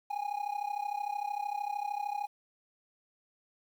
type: tone with amplitude modulation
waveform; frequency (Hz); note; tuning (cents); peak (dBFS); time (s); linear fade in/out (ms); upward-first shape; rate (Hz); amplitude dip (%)
triangle; 821; G#5; -20; -27; 0.1-2.27; 10; sine; 33.2; 85
effects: 10-bit